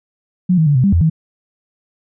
sine tone with pitch steps, 181.5 / 159.1 / 145 / 127.9 / 198.2 / 84.7 / 159.6 Hz, F#3 / D#3 / D3 / C3 / G3 / E2 / D#3, -33 / +39 / -22 / -39 / +19 / +48 / +44 cents, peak -9 dBFS, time 0.49-1.099 s, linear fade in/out 10 ms, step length 87 ms, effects none

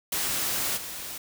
white noise with level steps, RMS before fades -28 / -37 dBFS, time 0.12-1.18 s, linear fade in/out 5 ms, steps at 0.76 s, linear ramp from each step 20 ms, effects none

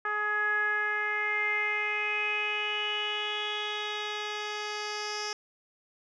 10% pulse tone with low-pass filter sweep, 420 Hz, G#4, 19 cents sharp, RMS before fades -31 dBFS, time 0.05-5.33 s, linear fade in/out 2 ms, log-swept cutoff 1500 to 5200 Hz, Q 7, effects none

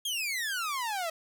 sawtooth exponential sweep, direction down, 3322 to 635 Hz, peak -27 dBFS, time 0.05-1.1 s, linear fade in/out 5 ms, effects 11-bit

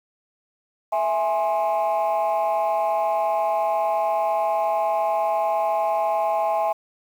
sine chord, E augmented, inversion none, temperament equal with one note detuned, 659.3 / 830.6 / 1056.2 Hz, E5 / G#5 / B#5, 0 / 0 / +16 cents, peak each -21 / -21 / -27 dBFS, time 0.92-6.73 s, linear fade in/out 10 ms, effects tanh soft clip ceiling -15 dBFS + 8-bit

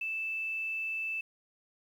sine tone with quantisation, 2639 Hz, E7, 1 cent sharp, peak -32 dBFS, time 0.01-1.21 s, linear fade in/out 5 ms, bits 10, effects none

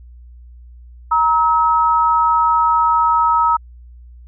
sine tone pair together, 940.3 / 1285 Hz, A#5 / E6, +15 / -45 cents, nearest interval perfect fourth, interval 540 cents, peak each -14 dBFS, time 1.11-3.57 s, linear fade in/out 10 ms, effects added 60 Hz sine -37 dBFS peak until 4.27 s

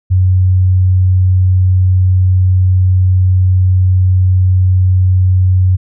sine tone, 92.5 Hz, F#2, in tune, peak -6 dBFS, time 0.1-5.77 s, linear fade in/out 20 ms, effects none

